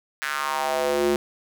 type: tone with high-pass filter sweep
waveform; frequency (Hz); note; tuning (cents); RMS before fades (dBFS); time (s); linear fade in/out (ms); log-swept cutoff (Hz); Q
square; 72; D2; -34; -24; 0.22-1.16; 0; 1700 to 300; 3.3
effects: none